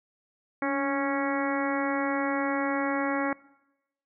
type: harmonic tone with a mistuned harmonic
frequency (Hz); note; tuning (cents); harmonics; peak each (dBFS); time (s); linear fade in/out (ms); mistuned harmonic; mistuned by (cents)
276.3; C#4; -6; 1 / 2 / 3 / 4 / 5 / 6 / 7 / 8; -29 / -32 / -34 / -35 / -36 / -37 / -37 / -38; 0.62-3.33; 2; 1; +38
effects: noise-tail reverb RT60 0.9 s tail -21 dB re dry